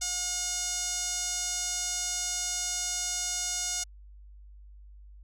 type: tone with band-pass filter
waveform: sawtooth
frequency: 720 Hz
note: F#5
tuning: 47 cents flat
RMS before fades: -32 dBFS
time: 0.01-3.84 s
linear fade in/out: 10 ms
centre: 6600 Hz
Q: 3.5
effects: added 50 Hz sine -47 dBFS peak until 5.23 s